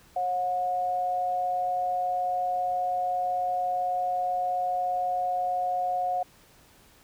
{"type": "tone pair together", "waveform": "sine", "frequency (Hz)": [543, 724.8], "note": ["C#5", "F#5"], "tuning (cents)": [-36, -36], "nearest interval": "perfect fourth", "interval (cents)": 500, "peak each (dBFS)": [-35, -25], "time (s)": [0.16, 6.23], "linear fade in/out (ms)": 5, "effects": ["pink hiss -57 dBFS RMS until 7.03 s"]}